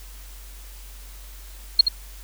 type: tone with echo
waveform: sine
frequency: 4276 Hz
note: C8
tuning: 37 cents sharp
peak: -7 dBFS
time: 1.79-1.81 s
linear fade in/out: 5 ms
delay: 75 ms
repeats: 1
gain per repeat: -8 dB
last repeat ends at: 1.885 s
effects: added 47 Hz sine -39 dBFS peak until 2.23 s + white hiss -47 dBFS RMS until 2.23 s